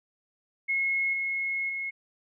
sine tone with level steps, 2170 Hz, C#7, 37 cents flat, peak -24 / -27 / -30 dBFS, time 0.68-1.91 s, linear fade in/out 20 ms, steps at 1.13 / 1.69 s, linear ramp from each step 5 ms, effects none

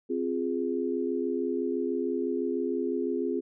sine chord, F minor, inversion second, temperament equal, 261.6 / 349.2 / 415.3 Hz, C4 / F4 / Ab4, 0 / 0 / 0 cents, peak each -31 dBFS, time 0.09-3.41 s, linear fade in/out 20 ms, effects none

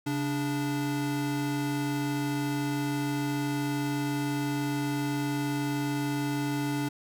square tone pair together, 137.19 / 291.2 Hz, C#3 / D4, -18 / -15 cents, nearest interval octave + minor second, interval 1303 cents, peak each -33 / -30 dBFS, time 0.06-6.89 s, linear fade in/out 10 ms, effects none

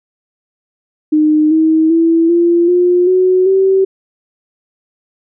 sine tone with pitch steps, 306.3 / 318 / 330.2 / 342.8 / 355.9 / 369.6 / 383.7 Hz, D#4 / D#4 / E4 / F4 / F4 / F#4 / G4, -27 / +38 / +3 / -32 / +33 / -2 / -37 cents, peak -7 dBFS, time 1.12-3.85 s, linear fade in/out 10 ms, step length 390 ms, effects none

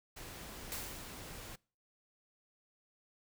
pink noise, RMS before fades -48 dBFS, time 0.16-1.56 s, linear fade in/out 10 ms
white noise with exponential decay, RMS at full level -40 dBFS, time 0.72-1.46 s, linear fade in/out 0 ms, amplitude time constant 160 ms
effects noise-tail reverb RT60 0.4 s tail -25 dB re dry

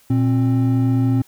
triangle tone pair together, 118.6 / 265.3 Hz, A#2 / C4, +30 / +24 cents, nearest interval octave + major second, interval 1394 cents, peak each -14 / -16 dBFS, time 0.1-1.22 s, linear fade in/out 5 ms, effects white hiss -54 dBFS RMS until 1.27 s

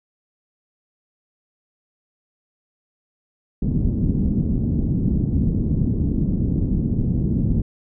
white low-pass noise, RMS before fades -20 dBFS, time 3.62-7.62 s, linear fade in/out 5 ms, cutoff 240 Hz, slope 24 dB/octave, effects none

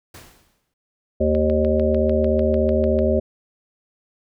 pink noise with exponential decay, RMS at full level -39 dBFS, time 0.14-0.74 s, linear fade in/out 5 ms, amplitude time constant 130 ms
harmonic tone, 76.9 Hz, D#2, 20 cents flat, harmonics 1 / 3 / 5 / 7 / 8, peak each -22 / -22 / -22 / -22 / -22 dBFS, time 1.2-3.2 s, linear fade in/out 10 ms
click train, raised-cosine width 0.3 ms, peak -22 dBFS, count 12, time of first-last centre 1.35-2.989 s, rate 6.71 Hz
effects none

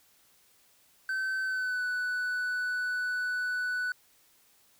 triangle tone with pitch glide, 1537 to 1487.2 Hz, G6 to F#6, -35 to +8 cents, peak -27 dBFS, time 1.09-3.92 s, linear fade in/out 2 ms, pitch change -57 cents, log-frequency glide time 1.42-1.84 s, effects white hiss -64 dBFS RMS until 4.79 s

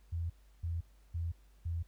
sine tone bursts, 84.1 Hz, E2, 35 cents sharp, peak -33 dBFS, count 4, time 0.12-1.83 s, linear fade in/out 10 ms, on 180 ms, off 330 ms, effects added 50 Hz sine -59 dBFS peak until 1.87 s + pink hiss -72 dBFS RMS until 1.87 s

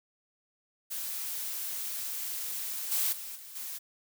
blue noise with level steps, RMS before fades -36 / -29 / -41 / -47 / -39 dBFS, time 0.9-3.79 s, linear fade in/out 20 ms, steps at 2.91 / 3.12 / 3.35 / 3.55 s, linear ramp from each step 10 ms, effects none

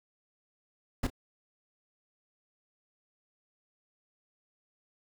brown noise with echo, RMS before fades -29 dBFS, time 1.03-1.07 s, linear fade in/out 5 ms, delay 32 ms, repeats 1, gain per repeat -15 dB, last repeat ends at 1.102 s, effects none

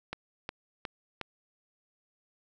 click train, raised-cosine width 0.3 ms, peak -19 dBFS, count 4, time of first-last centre 0.13-1.213 s, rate 2.77 Hz, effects none

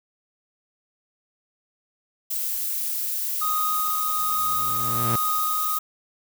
violet noise, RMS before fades -27 dBFS, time 2.3-5.79 s, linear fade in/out 10 ms
triangle tone with tremolo, 1244.5 Hz, D#6, in tune, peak -21 dBFS, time 3.41-5.79 s, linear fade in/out 10 ms, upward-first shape sine, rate 1.2 Hz, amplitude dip 25%
sawtooth tone with exponential growth, 118.6 Hz, A#2, 30 cents sharp, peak -19 dBFS, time 3.96-5.16 s, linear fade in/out 5 ms, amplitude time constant 260 ms
effects none

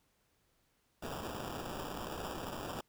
white noise with sample-and-hold, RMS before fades -42 dBFS, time 1.02-2.81 s, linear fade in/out 5 ms, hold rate 2100 Hz, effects pink hiss -75 dBFS RMS until 2.88 s

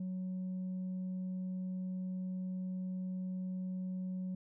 sine tone, 185 Hz, F#3, in tune, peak -34 dBFS, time 0-4.35 s, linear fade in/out 5 ms, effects tanh soft clip ceiling -35 dBFS

